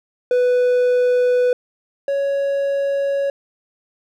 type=tone pair in turn; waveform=triangle; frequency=495.5 / 556.7 Hz; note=B4 / C#5; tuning=+6 / +7 cents; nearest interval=major second; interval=201 cents; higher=second; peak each=-11 / -15 dBFS; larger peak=first; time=0.31-1.53 / 2.08-3.3 s; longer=neither; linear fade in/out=2 ms; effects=none